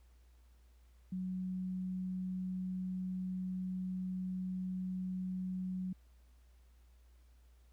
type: tone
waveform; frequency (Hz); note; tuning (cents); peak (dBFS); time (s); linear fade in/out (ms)
sine; 185; F#3; 0; -36; 1.12-5.93; 5
effects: added 60 Hz sine -60 dBFS peak until 7.72 s + pink hiss -75 dBFS RMS until 7.72 s